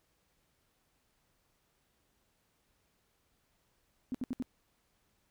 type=tone bursts; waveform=sine; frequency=253.5 Hz; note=B3; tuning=45 cents sharp; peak=-32 dBFS; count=4; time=4.12-4.424 s; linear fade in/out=0 ms; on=25 ms; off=68 ms; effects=pink hiss -75 dBFS RMS until 5.3 s